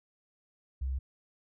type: tone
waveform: sine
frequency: 65.9 Hz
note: C2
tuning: 13 cents sharp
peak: -30 dBFS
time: 0.81-0.99 s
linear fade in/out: 10 ms
effects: none